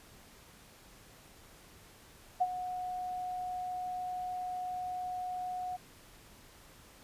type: tone with ADSR envelope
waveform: sine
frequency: 730 Hz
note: F#5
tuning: 24 cents flat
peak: -23 dBFS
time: 2.4-5.77 s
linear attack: 17 ms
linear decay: 43 ms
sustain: -12 dB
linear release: 16 ms
effects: pink hiss -57 dBFS RMS until 7.03 s + resampled to 32000 Hz